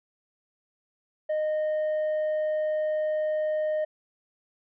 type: tone with tanh clipping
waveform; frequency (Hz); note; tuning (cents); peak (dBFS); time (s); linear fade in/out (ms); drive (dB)
sine; 616; D#5; -17; -25; 1.29-3.85; 10; 3
effects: none